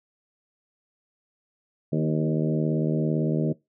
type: harmonic tone with a mistuned harmonic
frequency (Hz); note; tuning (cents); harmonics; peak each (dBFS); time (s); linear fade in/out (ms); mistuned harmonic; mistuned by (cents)
77.78; D#2; 0; 2 / 3 / 4 / 5 / 6 / 7 / 8; -24 / -28 / -30 / -32 / -34 / -35 / -36; 1.92-3.53; 10; 4; +23
effects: noise-tail reverb RT60 0.2 s tail -21 dB re dry